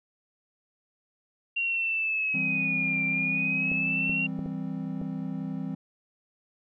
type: linear two-way sweep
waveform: sine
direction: down then up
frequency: 2765 to 2363 to 2765 Hz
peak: -25 dBFS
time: 1.56-4.27 s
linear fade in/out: 10 ms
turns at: 3.05 s
type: chord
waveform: triangle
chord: C major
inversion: first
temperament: equal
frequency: 164.81 / 196 / 261.6 Hz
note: E3 / G3 / C4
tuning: 0 / 0 / 0 cents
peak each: -33 dBFS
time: 2.34-5.75 s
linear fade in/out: 5 ms
type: clicks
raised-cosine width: 2 ms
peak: -25 dBFS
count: 5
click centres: 3.717 / 4.096 / 4.391 / 4.461 / 5.015 s
effects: none